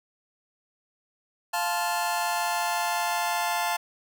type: chord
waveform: sawtooth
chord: F major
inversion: none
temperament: just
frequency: 698.5 / 873.1 / 1047.7 Hz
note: F5 / A5 / C6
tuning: 0 / -14 / +2 cents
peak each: -25 / -24 / -29 dBFS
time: 1.53-3.77 s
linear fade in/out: 10 ms
effects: none